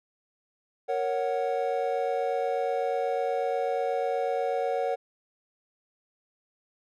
triangle chord, F# major, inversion first, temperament equal, 466.2 / 554.4 / 740 Hz, A#4 / C#5 / F#5, 0 / 0 / 0 cents, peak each -28 dBFS, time 0.88-4.96 s, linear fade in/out 20 ms, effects none

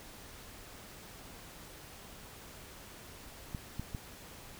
clicks, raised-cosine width 5 ms, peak -25 dBFS, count 3, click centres 3.548 / 3.796 / 3.948 s, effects pink hiss -51 dBFS RMS until 4.59 s

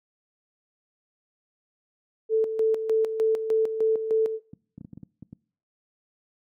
sine tone with tremolo, 441.9 Hz, A4, 7 cents sharp, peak -18 dBFS, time 2.29-4.4 s, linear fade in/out 50 ms, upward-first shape square, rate 3.3 Hz, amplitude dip 60%
clicks, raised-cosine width 5 ms, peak -22 dBFS, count 9, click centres 4.534 / 4.78 / 4.811 / 4.848 / 4.932 / 4.975 / 5.032 / 5.226 / 5.329 s
effects noise-tail reverb RT60 0.5 s tail -23 dB re dry + high-pass 200 Hz 12 dB/octave

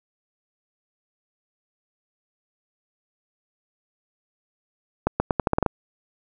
accelerating click train, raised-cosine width 1 ms, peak -5 dBFS, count 9, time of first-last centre 5.07-5.662 s, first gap 130 ms, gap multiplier 0.83, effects none

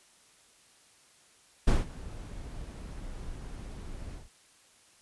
brown noise with ADSR envelope, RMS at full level -20 dBFS, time 1.67-4.29 s, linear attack 9 ms, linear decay 170 ms, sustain -21 dB, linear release 150 ms, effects white hiss -61 dBFS RMS until 5.01 s + resampled to 24000 Hz

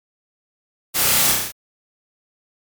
white noise with echo, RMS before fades -20 dBFS, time 0.94-1.33 s, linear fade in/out 20 ms, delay 32 ms, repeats 6, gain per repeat -2 dB, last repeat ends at 1.522 s, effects MP3 96 kbps

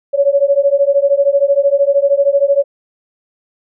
sine beating tone pair, 554.4 / 567.4 Hz, C#5 / C#5, 0 / +40 cents, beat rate 13 Hz, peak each -12 dBFS, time 0.13-2.64 s, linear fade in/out 20 ms, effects none

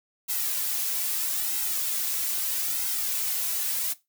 blue noise with flanger, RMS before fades -28 dBFS, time 0.28-3.94 s, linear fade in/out 20 ms, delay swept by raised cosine 1.7 to 3.3 ms, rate 0.78 Hz, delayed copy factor -0.7, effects noise-tail reverb RT60 0.2 s tail -17 dB re dry

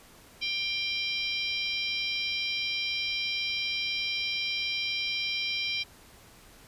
harmonic tone with a mistuned harmonic, 789 Hz, G5, 11 cents sharp, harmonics 3 / 4 / 5 / 6 / 7, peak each -32 / -34 / -36 / -38 / -39 dBFS, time 0.41-5.84 s, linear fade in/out 20 ms, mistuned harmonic 6, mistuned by +49 cents, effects pink hiss -54 dBFS RMS until 6.67 s + resampled to 32000 Hz

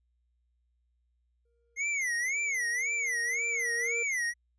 triangle tone with exponential growth, 468.3 Hz, A#4, 8 cents sharp, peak -33 dBFS, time 1.45-4.03 s, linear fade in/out 5 ms, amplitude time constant 560 ms
square tone with vibrato, 2093 Hz, C7, in tune, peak -29 dBFS, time 1.76-4.34 s, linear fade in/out 50 ms, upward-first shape sine, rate 1.9 Hz, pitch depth 200 cents each way
effects added 60 Hz sine -70 dBFS peak until 4.58 s + resampled to 22050 Hz

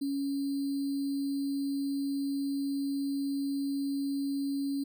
sine tone with sample-and-hold, 278.2 Hz, C#4, 6 cents sharp, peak -29 dBFS, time 0.01-4.84 s, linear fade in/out 10 ms, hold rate 4410 Hz, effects none

